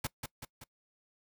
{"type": "noise with echo", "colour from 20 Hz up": "pink", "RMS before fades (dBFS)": -34, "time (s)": [0.04, 0.07], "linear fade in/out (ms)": 5, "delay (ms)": 190, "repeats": 3, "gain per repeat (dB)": -5, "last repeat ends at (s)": 0.64, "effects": ["noise-tail reverb RT60 0.1 s tail -22 dB re dry"]}